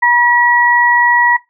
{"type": "tone pair together", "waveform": "sine", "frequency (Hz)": [963, 1926], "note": ["B5", "B6"], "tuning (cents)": [-44, -44], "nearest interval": "octave", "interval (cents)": 1200, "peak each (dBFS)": -10, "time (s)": [0.02, 1.37], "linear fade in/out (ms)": 10, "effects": ["noise-tail reverb RT60 0.2 s tail -20 dB re dry"]}